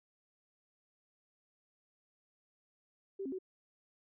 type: tone with pitch steps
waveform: sine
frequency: 390.2 / 268.9 / 374.5 Hz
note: G4 / C4 / F#4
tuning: -8 / +47 / +21 cents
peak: -37 dBFS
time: 3.19-3.388 s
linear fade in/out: 10 ms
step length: 66 ms
effects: none